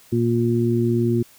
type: harmonic tone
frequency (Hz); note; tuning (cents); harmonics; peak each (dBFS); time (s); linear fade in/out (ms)
117.7; A#2; +17; 1 / 2 / 3; -21 / -21 / -21; 0.12-1.23; 10
effects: white hiss -51 dBFS RMS until 1.38 s